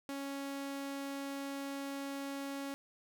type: tone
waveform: sawtooth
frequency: 277.2 Hz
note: C#4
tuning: in tune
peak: -35 dBFS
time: 0.09-2.74 s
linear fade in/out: 0 ms
effects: none